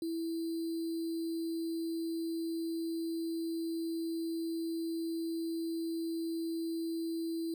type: tone with sample-and-hold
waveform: sine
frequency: 329.6 Hz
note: E4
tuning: in tune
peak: -33 dBFS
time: 0.02-7.54 s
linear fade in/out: 2 ms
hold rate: 4410 Hz
effects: none